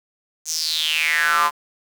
square tone with high-pass filter sweep, 79.4 Hz, D#2, 36 cents sharp, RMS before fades -20 dBFS, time 0.45-1.51 s, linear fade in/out 50 ms, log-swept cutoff 6600 to 1000 Hz, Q 6.8, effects 7-bit

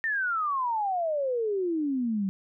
sine exponential sweep, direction down, 1841 to 187.4 Hz, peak -25 dBFS, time 0.04-2.29 s, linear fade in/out 0 ms, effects none

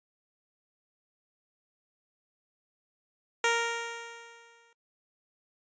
10% pulse tone with exponential decay, 465.5 Hz, A#4, 2 cents flat, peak -14 dBFS, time 3.44-4.73 s, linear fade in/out 2 ms, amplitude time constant 280 ms, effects noise-tail reverb RT60 0.1 s tail -23 dB re dry + resampled to 16000 Hz

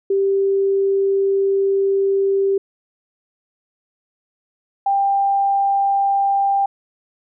sine tone pair in turn, 392 / 792.7 Hz, G4 / G5, 0 / +19 cents, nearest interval octave, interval 1219 cents, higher second, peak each -14 dBFS, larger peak neither, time 0.1-2.58 / 4.86-6.66 s, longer first, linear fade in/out 5 ms, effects none

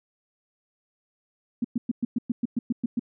sine tone bursts, 237.7 Hz, A#3, 34 cents sharp, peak -21 dBFS, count 11, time 1.62-2.995 s, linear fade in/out 5 ms, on 25 ms, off 110 ms, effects none

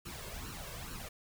pink noise with flanger, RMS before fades -44 dBFS, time 0.05-1.09 s, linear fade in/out 10 ms, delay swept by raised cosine 0.7 to 1.9 ms, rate 2.3 Hz, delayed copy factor +0.7, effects none

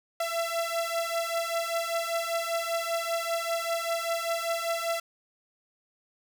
sawtooth beating tone pair, 668 / 673.1 Hz, E5 / E5, +23 / +36 cents, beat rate 5.1 Hz, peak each -27 dBFS, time 0.2-5 s, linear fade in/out 5 ms, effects none

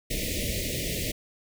pink band-stop noise, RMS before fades -30 dBFS, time 0.1-1.12 s, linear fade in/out 10 ms, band 630 to 1900 Hz, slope 96 dB/octave, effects none

